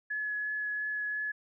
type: tone with vibrato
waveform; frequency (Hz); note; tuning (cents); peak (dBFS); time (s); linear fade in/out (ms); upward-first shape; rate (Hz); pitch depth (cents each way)
sine; 1699; G#6; +39; -31; 0.1-1.32; 10; triangle; 2.9; 11
effects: none